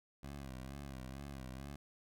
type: tone with vibrato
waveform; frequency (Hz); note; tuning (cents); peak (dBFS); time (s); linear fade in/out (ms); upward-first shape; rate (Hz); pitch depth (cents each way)
15% pulse; 67.2; C2; +47; -39; 0.23-1.76; 5; sine; 2.2; 95
effects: none